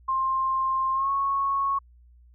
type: tone with pitch glide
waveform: sine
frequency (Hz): 1057 to 1102.5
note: C6 to C#6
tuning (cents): +17 to -10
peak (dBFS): -22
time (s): 0.08-1.79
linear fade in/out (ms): 10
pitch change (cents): +73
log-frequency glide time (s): 0.93-1.1
effects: added 60 Hz sine -51 dBFS peak until 2.34 s